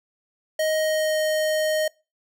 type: tone with pitch glide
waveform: square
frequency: 626 to 621 Hz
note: D#5 to D#5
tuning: +10 to -3 cents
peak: -21 dBFS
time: 0.59-1.88 s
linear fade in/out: 5 ms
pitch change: -13 cents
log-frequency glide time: 0.78-1.19 s
effects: noise-tail reverb RT60 0.3 s tail -25 dB re dry